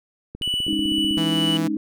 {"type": "click train", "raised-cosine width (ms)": 3, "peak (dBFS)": -21, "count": 14, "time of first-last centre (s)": [0.35, 1.173], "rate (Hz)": 15.8}
{"type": "tone with tremolo", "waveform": "triangle", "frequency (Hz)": 2960, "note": "F#7", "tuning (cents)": 0, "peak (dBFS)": -19, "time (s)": [0.42, 1.57], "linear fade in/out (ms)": 0, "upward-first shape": "triangle", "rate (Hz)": 2.1, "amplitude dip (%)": 45}
{"type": "chord", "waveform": "sine", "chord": "Ab suspended fourth", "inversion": "none", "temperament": "equal", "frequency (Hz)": [207.7, 277.2, 311.1], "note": ["Ab3", "Db4", "Eb4"], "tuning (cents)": [0, 0, 0], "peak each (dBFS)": [-28, -28, -23], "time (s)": [0.68, 1.77], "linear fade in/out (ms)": 2}
{"type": "tone", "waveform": "sawtooth", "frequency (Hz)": 164.81, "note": "E3", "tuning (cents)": 0, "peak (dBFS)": -20, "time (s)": [1.17, 1.68], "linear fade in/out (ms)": 10}
{"effects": []}